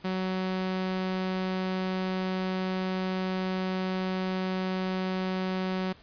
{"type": "tone", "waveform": "sawtooth", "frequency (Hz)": 186.7, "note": "F#3", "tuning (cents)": 16, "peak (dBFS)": -24, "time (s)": [0.04, 5.93], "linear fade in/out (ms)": 10, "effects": ["pink hiss -55 dBFS RMS until 6.02 s", "resampled to 11025 Hz"]}